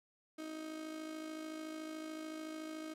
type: tone with amplitude modulation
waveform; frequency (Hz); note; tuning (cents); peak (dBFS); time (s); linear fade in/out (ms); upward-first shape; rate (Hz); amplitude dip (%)
35% pulse; 314; D#4; +16; -39; 0.38-2.94; 10; sine; 53.7; 50
effects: low-pass 11000 Hz 12 dB/octave